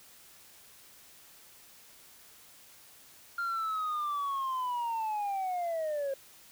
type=linear sweep; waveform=sine; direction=down; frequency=1400 to 536 Hz; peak=-28 dBFS; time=3.38-6.14 s; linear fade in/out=5 ms; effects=tanh soft clip ceiling -29 dBFS + white hiss -56 dBFS RMS until 6.51 s